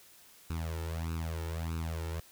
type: tone with flanger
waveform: sawtooth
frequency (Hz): 81.8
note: E2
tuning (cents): -13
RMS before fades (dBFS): -36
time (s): 0.5-2.2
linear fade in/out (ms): 0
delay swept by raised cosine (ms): 0.76 to 2.26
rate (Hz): 1.6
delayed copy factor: +1
effects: white hiss -58 dBFS RMS until 2.31 s